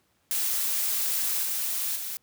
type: noise with level steps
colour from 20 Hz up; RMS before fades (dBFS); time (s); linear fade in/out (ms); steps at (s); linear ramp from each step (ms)
blue; -27 / -29 / -34; 0.31-2.17; 0; 1.42 / 1.95; 20
effects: pink hiss -69 dBFS RMS until 2.22 s + high-pass 80 Hz 12 dB/octave